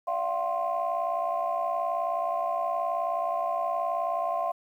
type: tone cluster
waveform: sine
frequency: 590 / 682 / 741 / 1053 Hz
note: D5 / F5 / F#5 / C6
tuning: +8 / -41 / +2 / +11 cents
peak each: -36 / -28 / -32 / -31 dBFS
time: 0.07-4.52 s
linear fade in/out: 10 ms
effects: tanh soft clip ceiling -18 dBFS + 10-bit

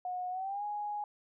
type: tone with pitch glide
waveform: sine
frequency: 727 to 830.3 Hz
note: F#5 to G#5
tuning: -31 to -1 cents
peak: -34 dBFS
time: 0.05-1.04 s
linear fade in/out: 2 ms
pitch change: +230 cents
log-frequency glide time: 0.3-0.64 s
effects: none

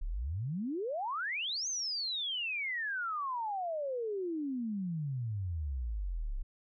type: exponential two-way sweep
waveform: sine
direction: up then down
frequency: 30.87 to 6460 to 30.87 Hz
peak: -33 dBFS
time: 0.01-6.43 s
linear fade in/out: 10 ms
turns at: 1.68 s
effects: none

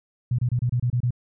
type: tone bursts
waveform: sine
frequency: 122.2 Hz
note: B2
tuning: 18 cents flat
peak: -19 dBFS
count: 8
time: 0.31-1.107 s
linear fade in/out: 5 ms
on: 76 ms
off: 27 ms
effects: none

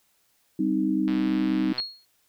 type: chord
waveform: sine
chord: C minor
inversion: second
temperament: equal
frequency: 196 / 261.6 / 311.1 Hz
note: G3 / C4 / Eb4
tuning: 0 / 0 / 0 cents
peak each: -27 / -27 / -24 dBFS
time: 0.59-1.73 s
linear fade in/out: 5 ms
type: click train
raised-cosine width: 0.3 ms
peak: -22 dBFS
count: 91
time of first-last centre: 1.08-1.8 s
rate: 125 Hz
type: tone with exponential decay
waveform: sine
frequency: 4303 Hz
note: C8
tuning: 48 cents sharp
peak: -22 dBFS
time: 1.78-2.05 s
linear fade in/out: 2 ms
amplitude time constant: 58 ms
effects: white hiss -67 dBFS RMS until 2.28 s

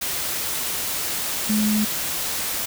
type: tone in noise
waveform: sine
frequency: 212.4 Hz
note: G#3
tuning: 39 cents sharp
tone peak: -18 dBFS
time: 1.49-1.85 s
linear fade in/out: 10 ms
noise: white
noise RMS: -26 dBFS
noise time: 0.01-2.66 s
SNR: +5 dB
effects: none

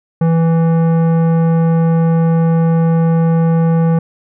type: tone with tanh clipping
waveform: sine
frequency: 164.81 Hz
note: E3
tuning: in tune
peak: -11 dBFS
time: 0.21-3.99 s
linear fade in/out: 5 ms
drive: 14 dB
effects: none

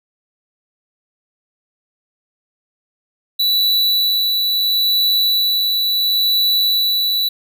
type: tone with tremolo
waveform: square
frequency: 3951 Hz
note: B7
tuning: in tune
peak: -13 dBFS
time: 3.39-7.29 s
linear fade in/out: 10 ms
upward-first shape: sine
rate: 0.73 Hz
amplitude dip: 25%
effects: none

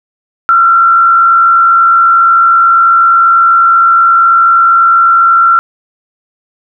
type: tone with frequency modulation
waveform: sine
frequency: 1361 Hz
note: F6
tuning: 45 cents flat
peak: -3 dBFS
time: 0.49-5.59 s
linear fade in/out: 0 ms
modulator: 70.3 Hz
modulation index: 0.47
effects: none

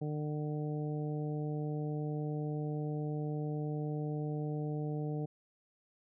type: harmonic tone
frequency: 150.3 Hz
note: D3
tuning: 40 cents sharp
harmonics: 1 / 2 / 3 / 4 / 5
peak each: -35 / -41 / -42 / -49 / -49 dBFS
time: 0.01-5.26 s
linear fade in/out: 10 ms
effects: none

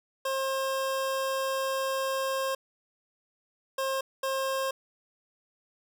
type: tone bursts at uneven times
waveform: 25% pulse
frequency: 534 Hz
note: C5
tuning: 35 cents sharp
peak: -24 dBFS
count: 3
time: 0.25-2.55 / 3.78-4.01 / 4.23-4.71 s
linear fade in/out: 5 ms
effects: none

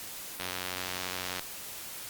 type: click train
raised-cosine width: 0.2 ms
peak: -16 dBFS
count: 92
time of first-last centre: 0.4-1.395 s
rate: 91.5 Hz
effects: white hiss -42 dBFS RMS until 2.09 s + Opus 48 kbps

